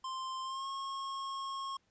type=tone with pitch glide; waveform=square; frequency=1046.5 to 1085.3 Hz; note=C6 to C#6; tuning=0 to -37 cents; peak=-38 dBFS; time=0.04-1.77 s; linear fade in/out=5 ms; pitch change=+63 cents; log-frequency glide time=0.43-0.67 s; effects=pink hiss -75 dBFS RMS until 1.9 s + resampled to 16000 Hz